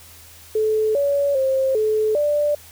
sine tone with pitch steps, 433.6 / 566 / 531 / 431.9 / 589 Hz, A4 / C#5 / C5 / A4 / D5, -25 / +36 / +25 / -32 / +5 cents, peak -16 dBFS, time 0.55-2.55 s, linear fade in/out 5 ms, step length 400 ms, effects added 83 Hz sine -49 dBFS peak until 2.71 s + white hiss -45 dBFS RMS until 2.71 s

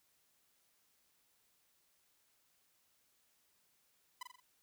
sawtooth tone with echo, 1000 Hz, B5, 21 cents sharp, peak -38 dBFS, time 4.21-4.23 s, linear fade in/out 5 ms, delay 43 ms, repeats 4, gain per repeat -5 dB, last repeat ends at 4.402 s, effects white hiss -75 dBFS RMS until 4.62 s

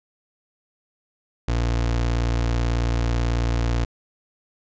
30% pulse tone, 58.27 Hz, A#1, in tune, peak -17 dBFS, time 1.48-3.85 s, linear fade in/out 5 ms, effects resampled to 16000 Hz

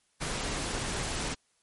pink noise, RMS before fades -33 dBFS, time 0.2-1.35 s, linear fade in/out 20 ms, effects white hiss -71 dBFS RMS until 1.62 s + MP3 48 kbps

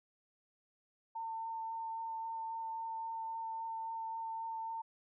sine tone with vibrato, 902 Hz, A5, 43 cents sharp, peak -38 dBFS, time 1.15-4.82 s, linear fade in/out 10 ms, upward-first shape sine, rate 3.7 Hz, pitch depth 10 cents each way, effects none

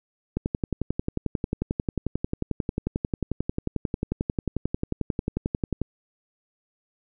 click train, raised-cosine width 3 ms, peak -12 dBFS, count 62, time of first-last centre 0.37-5.816 s, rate 11.2 Hz, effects none

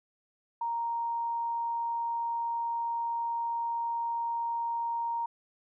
sine tone, 932.3 Hz, A#5, in tune, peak -29 dBFS, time 0.61-5.26 s, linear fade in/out 5 ms, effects none

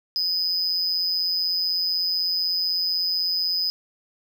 triangle tone with amplitude modulation, 5010 Hz, D#8, 11 cents sharp, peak -17 dBFS, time 0.16-3.7 s, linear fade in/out 0 ms, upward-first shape sine, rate 176 Hz, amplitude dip 70%, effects none

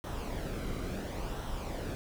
brown noise with flanger, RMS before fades -37 dBFS, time 0.04-1.95 s, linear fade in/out 0 ms, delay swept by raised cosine 0.42 to 1.16 ms, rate 0.72 Hz, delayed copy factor -0.5, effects none

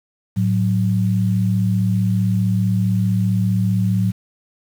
sine tone pair together, 109.65 / 185 Hz, A2 / F#3, -6 / 0 cents, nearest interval major sixth, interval 906 cents, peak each -17 / -18 dBFS, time 0.36-4.12 s, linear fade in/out 20 ms, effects 7-bit

